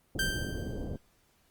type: low-pass noise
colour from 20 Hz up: pink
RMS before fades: -36 dBFS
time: 0.15-0.96 s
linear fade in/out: 2 ms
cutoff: 520 Hz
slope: 24 dB/octave
type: tone with exponential decay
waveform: sawtooth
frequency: 1568 Hz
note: G6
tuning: in tune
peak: -23 dBFS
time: 0.19-0.98 s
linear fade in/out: 2 ms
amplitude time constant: 170 ms
effects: pink hiss -68 dBFS RMS until 1.5 s + Opus 32 kbps